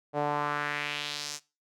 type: tone with band-pass filter sweep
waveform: sawtooth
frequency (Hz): 146.7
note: D3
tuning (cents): -2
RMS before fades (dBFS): -32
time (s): 0.13-1.4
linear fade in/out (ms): 50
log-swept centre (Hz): 610 to 6700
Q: 2.1
effects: noise-tail reverb RT60 0.3 s tail -22 dB re dry